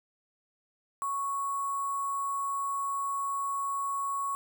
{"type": "tone with sample-and-hold", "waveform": "sine", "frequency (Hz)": 1108.7, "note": "C#6", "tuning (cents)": 0, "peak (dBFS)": -29, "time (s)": [1.02, 4.35], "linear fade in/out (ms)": 0, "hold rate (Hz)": 8820, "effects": []}